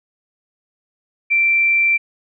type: tone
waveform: sine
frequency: 2349 Hz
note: D7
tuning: in tune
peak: -12 dBFS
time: 1.3-1.98 s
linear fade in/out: 20 ms
effects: none